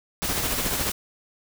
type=noise with tremolo; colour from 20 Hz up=pink; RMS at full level=-26 dBFS; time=0.22-0.9 s; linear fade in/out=0 ms; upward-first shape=sine; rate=14 Hz; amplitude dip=70%
type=noise; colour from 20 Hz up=white; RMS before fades=-29 dBFS; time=0.24-0.92 s; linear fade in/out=5 ms
effects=none